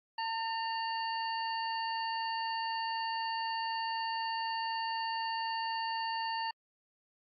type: harmonic tone with a mistuned harmonic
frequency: 904 Hz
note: A5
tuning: 47 cents sharp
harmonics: 1 / 2 / 3 / 5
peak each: -34 / -42 / -43 / -42 dBFS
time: 0.18-6.51 s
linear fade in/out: 5 ms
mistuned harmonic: 3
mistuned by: +56 cents
effects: AAC 48 kbps